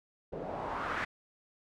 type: noise with low-pass filter sweep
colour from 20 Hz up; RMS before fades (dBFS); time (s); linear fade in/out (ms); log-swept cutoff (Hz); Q
white; -37; 0.32-1.05; 10; 470 to 1800; 2.4
effects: none